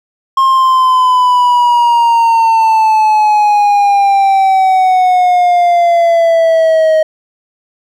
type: exponential sweep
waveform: triangle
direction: down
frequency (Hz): 1071 to 627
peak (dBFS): -4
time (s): 0.37-7.03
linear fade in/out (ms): 5
effects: none